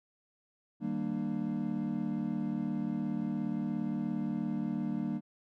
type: chord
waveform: triangle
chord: Eb major seventh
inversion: none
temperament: equal with one note detuned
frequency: 155.56 / 196 / 233.1 / 298.8 Hz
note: Eb3 / G3 / Bb3 / D4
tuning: 0 / 0 / 0 / +30 cents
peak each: -39 / -34 / -33 / -36 dBFS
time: 0.8-5.21 s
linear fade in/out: 50 ms
effects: none